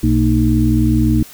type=harmonic tone with a mistuned harmonic; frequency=61.74 Hz; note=B1; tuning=in tune; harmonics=1 / 2 / 4 / 5; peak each=-16 / -16 / -16 / -16 dBFS; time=0.03-1.23 s; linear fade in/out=5 ms; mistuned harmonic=4; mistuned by=-130 cents; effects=white hiss -39 dBFS RMS until 1.33 s